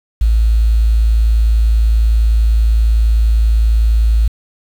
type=tone with quantisation; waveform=sine; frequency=55.3 Hz; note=A1; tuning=9 cents sharp; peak=-8 dBFS; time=0.21-4.28 s; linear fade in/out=5 ms; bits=6; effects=none